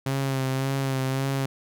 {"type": "tone with vibrato", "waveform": "sawtooth", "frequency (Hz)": 134.2, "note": "C3", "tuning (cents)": 44, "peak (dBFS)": -20, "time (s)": [0.06, 1.46], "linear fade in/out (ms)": 5, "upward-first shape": "sine", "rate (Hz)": 1.8, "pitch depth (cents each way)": 31, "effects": []}